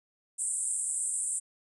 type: band-pass noise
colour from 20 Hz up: pink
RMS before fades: -32 dBFS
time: 0.38-1.4 s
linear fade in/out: 20 ms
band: 7800 to 9500 Hz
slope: 96 dB/octave
effects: none